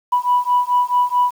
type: beating tone pair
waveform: sine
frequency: 982 / 986.6 Hz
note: B5 / B5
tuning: -10 / -2 cents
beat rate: 4.6 Hz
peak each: -16 dBFS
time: 0.12-1.31 s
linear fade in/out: 10 ms
effects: tanh soft clip ceiling -7 dBFS + 7-bit